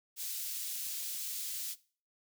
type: high-pass noise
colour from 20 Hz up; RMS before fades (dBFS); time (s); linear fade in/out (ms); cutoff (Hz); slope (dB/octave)
white; -39; 0.16-1.76; 50; 3700; 12
effects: noise-tail reverb RT60 0.4 s tail -19 dB re dry